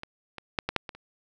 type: clicks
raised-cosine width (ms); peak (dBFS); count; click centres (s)
0.3; -21 / -22 / -9 / -12 / -7 / -20 / -30; 7; 0.034 / 0.383 / 0.588 / 0.69 / 0.763 / 0.892 / 0.95
effects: none